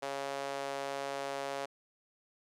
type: tone with high-pass filter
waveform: sawtooth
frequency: 138.59 Hz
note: C#3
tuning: in tune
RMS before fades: -38 dBFS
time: 0.02-1.66 s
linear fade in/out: 10 ms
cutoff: 570 Hz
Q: 2
effects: low-pass 9000 Hz 12 dB/octave